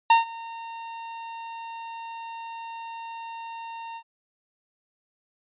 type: tone with ADSR envelope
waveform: 45% pulse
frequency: 917 Hz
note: A#5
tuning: 29 cents flat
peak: -12 dBFS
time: 0.1-4.03 s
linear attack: 5 ms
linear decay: 140 ms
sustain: -23 dB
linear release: 66 ms
effects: resampled to 8000 Hz